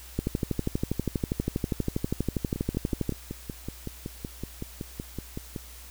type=two click trains; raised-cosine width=3 ms; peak=-13 / -20 dBFS; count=37 / 17; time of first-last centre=0.19-3.093 / 2.56-5.562 s; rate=12.4 / 5.33 Hz; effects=added 60 Hz sine -46 dBFS peak until 5.9 s + white hiss -48 dBFS RMS until 5.9 s